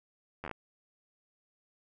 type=slowing click train; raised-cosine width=0.5 ms; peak=-24 dBFS; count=6; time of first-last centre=0.44-0.513 s; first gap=11 ms; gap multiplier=1.14; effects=none